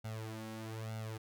sawtooth tone with flanger, 110.5 Hz, A2, 8 cents sharp, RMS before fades -43 dBFS, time 0.04-1.18 s, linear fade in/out 10 ms, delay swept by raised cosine 1.4 to 3.7 ms, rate 1.1 Hz, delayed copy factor +0.85, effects none

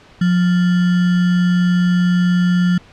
sine tone with sample-and-hold, 178.4 Hz, F3, 37 cents sharp, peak -11 dBFS, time 0.21-2.78 s, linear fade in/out 5 ms, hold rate 1575 Hz, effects pink hiss -45 dBFS RMS until 2.92 s + low-pass 4000 Hz 12 dB/octave

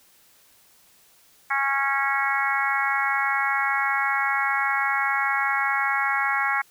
harmonic tone, 274.9 Hz, C#4, 14 cents flat, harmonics 3 / 4 / 5 / 6 / 7 / 8, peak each -28 / -28 / -28 / -28 / -28 / -28 dBFS, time 1.5-6.62 s, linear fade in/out 10 ms, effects white hiss -57 dBFS RMS until 6.7 s

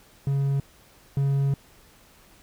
triangle tone pair in turn, 138.59 / 138.59 Hz, C#3 / C#3, 0 / 0 cents, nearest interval unison, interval 0 cents, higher neither, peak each -19 / -18 dBFS, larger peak second, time 0.27-0.6 / 1.17-1.54 s, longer second, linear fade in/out 2 ms, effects pink hiss -55 dBFS RMS until 2.42 s

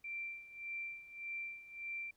sine tone with tremolo, 2354 Hz, D7, 3 cents sharp, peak -39 dBFS, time 0.04-2.11 s, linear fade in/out 5 ms, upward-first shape sine, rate 1.7 Hz, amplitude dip 80%, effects pink hiss -75 dBFS RMS until 2.16 s

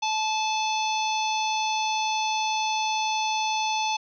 harmonic tone, 869 Hz, A5, 22 cents flat, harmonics 1 / 3 / 4 / 5 / 6 / 7, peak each -25 / -31 / -33 / -36 / -41 / -36 dBFS, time 0.02-3.97 s, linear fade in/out 10 ms, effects none

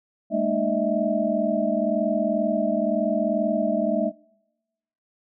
sine tone cluster, 207.4 / 228.3 / 303.4 / 614 / 656 Hz, G#3 / A#3 / D#4 / D#5 / E5, -2 / -36 / -44 / -23 / -9 cents, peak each -27 / -27 / -29 / -27 / -24 dBFS, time 0.3-4.12 s, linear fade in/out 50 ms, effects noise-tail reverb RT60 1.0 s tail -26 dB re dry

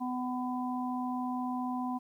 harmonic tone, 250.8 Hz, B3, 27 cents sharp, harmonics 1 / 3 / 4, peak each -33 / -38 / -39 dBFS, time 0-1.99 s, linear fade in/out 20 ms, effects 11-bit

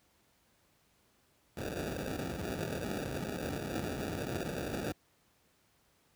white noise with sample-and-hold, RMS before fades -37 dBFS, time 1.57-4.92 s, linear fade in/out 2 ms, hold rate 1050 Hz, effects pink hiss -70 dBFS RMS until 6.15 s + high-pass 60 Hz 12 dB/octave

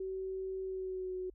sine tone with pitch glide, 379.3 to 368.9 Hz, F#4 to F#4, +43 to -5 cents, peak -36 dBFS, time 0-1.3 s, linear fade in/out 5 ms, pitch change -48 cents, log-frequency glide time 0.63-1.15 s, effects added 50 Hz sine -57 dBFS peak until 1.34 s

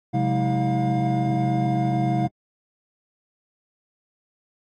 triangle tone cluster, 131.8 / 180 / 206.7 / 320.8 / 708 Hz, C3 / F#3 / G#3 / E4 / F5, +13 / -47 / -8 / -47 / +23 cents, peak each -21 / -28 / -25 / -25 / -24 dBFS, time 0.13-2.28 s, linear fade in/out 20 ms, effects AAC 32 kbps

